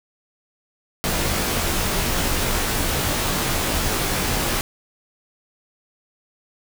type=noise with comb filter; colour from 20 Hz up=pink; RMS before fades=-22 dBFS; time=1.04-4.61 s; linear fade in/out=0 ms; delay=19 ms; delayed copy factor=-0.95; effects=none